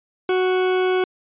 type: tone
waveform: 40% pulse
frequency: 370 Hz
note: F#4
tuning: in tune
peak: -16 dBFS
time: 0.29-1.04 s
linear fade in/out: 2 ms
effects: resampled to 8000 Hz